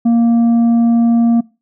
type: tone with tanh clipping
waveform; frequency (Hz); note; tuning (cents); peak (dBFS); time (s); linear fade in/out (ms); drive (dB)
triangle; 233.1; A#3; 0; -9; 0.05-1.41; 10; 9
effects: noise-tail reverb RT60 0.3 s tail -23 dB re dry